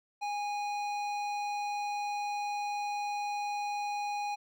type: tone with hard clipping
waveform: sine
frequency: 823 Hz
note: G#5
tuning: 16 cents flat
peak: -34 dBFS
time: 0.21-4.36 s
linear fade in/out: 20 ms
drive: 13 dB
effects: none